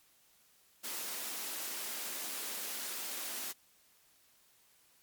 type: high-pass noise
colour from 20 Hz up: white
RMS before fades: -40 dBFS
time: 0.83-3.53 s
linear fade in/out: 20 ms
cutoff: 200 Hz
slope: 48 dB/octave
effects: white hiss -67 dBFS RMS until 5.02 s + MP3 96 kbps